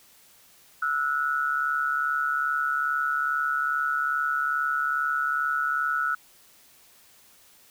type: tone pair together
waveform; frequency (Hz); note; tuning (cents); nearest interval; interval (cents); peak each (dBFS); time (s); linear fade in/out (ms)
sine; 1318.5 / 1460.9; E6 / F#6; 0 / -22; major second; 178; -26; 0.82-6.15; 5
effects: white hiss -56 dBFS RMS until 7.7 s